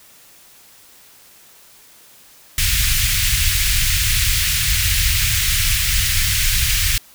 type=band-stop noise; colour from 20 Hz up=pink; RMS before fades=-17 dBFS; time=2.58-6.98 s; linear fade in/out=2 ms; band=110 to 1900 Hz; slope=24 dB/octave; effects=white hiss -47 dBFS RMS until 7.14 s